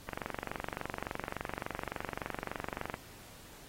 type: click train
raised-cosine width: 0.5 ms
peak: -21 dBFS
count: 68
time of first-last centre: 0.09-2.941 s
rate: 23.5 Hz
effects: pink hiss -54 dBFS RMS until 3.68 s + AAC 48 kbps